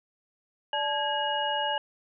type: tone cluster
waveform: sine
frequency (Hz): 584 / 866 / 1641 / 2887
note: D5 / A5 / G#6 / F#7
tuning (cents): -10 / -28 / -21 / -43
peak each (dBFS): -33 / -29 / -34 / -31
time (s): 0.73-1.78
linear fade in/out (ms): 2
effects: none